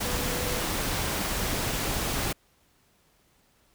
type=tone in noise; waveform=sine; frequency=493.9 Hz; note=B4; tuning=in tune; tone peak=-36 dBFS; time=0.04-0.6 s; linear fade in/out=10 ms; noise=pink; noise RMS=-29 dBFS; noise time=0-2.33 s; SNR=-10 dB; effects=pink hiss -65 dBFS RMS until 3.74 s